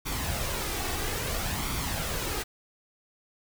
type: noise with flanger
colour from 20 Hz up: pink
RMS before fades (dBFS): -31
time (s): 0.05-2.44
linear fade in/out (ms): 20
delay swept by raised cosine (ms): 0.87 to 2.67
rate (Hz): 0.6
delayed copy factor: +0.5
effects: none

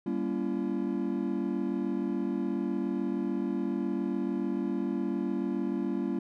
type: chord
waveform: triangle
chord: G diminished seventh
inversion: none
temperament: just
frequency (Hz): 196 / 235.2 / 282.2 / 338.7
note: G3 / Bb3 / Db4 / Fb4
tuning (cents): 0 / +16 / +31 / +47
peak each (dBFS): -32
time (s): 0.06-6.19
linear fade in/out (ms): 5
effects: none

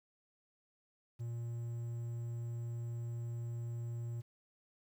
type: tone with quantisation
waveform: triangle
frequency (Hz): 117.6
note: A#2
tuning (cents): +16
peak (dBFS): -36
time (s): 1.19-4.22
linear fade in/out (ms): 20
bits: 11
effects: none

